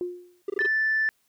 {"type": "tone with exponential decay", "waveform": "sine", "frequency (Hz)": 355.9, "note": "F4", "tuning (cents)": 33, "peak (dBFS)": -24, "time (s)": [0.01, 0.42], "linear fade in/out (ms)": 1, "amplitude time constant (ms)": 88}
{"type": "tone bursts", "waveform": "triangle", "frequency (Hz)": 397.2, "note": "G4", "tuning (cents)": 23, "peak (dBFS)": -22, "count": 5, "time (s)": [0.48, 0.664], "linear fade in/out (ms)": 5, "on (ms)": 20, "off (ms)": 21}
{"type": "tone", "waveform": "sine", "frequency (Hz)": 1760, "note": "A6", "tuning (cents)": 0, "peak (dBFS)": -20, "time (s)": [0.59, 1.09], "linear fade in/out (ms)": 0}
{"effects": ["tanh soft clip ceiling -17 dBFS", "white hiss -69 dBFS RMS until 1.28 s"]}